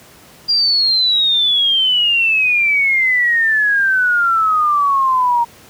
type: exponential sweep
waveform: sine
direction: down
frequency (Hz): 4822 to 932.3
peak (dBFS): -11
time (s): 0.48-5.45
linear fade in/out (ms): 20
effects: pink hiss -43 dBFS RMS until 5.69 s + high-pass 80 Hz 12 dB/octave